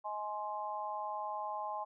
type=harmonic tone; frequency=210 Hz; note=G#3; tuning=19 cents sharp; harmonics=3 / 4 / 5; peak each=-44 / -39 / -41 dBFS; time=0.04-1.85 s; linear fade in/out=20 ms; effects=none